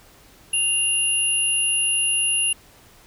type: tone pair together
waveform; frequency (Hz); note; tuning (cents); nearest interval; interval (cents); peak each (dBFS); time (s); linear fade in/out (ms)
sine; 2794 / 10549; F7 / E9; 0 / 0; octave + major seventh; 2300; -21; 0.53-2.53; 5
effects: pink hiss -51 dBFS RMS until 3.06 s